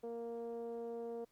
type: tone with low-pass filter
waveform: 10% pulse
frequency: 233.1 Hz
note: A#3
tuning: in tune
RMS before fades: -43 dBFS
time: 0.03-1.25 s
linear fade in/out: 10 ms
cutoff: 510 Hz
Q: 3.7
effects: pink hiss -75 dBFS RMS until 1.31 s + MP3 96 kbps